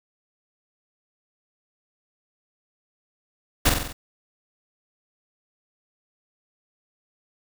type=noise with echo; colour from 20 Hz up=pink; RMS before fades=-17 dBFS; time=3.65-3.7 s; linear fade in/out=10 ms; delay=46 ms; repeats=5; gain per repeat=-4 dB; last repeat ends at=3.93 s; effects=none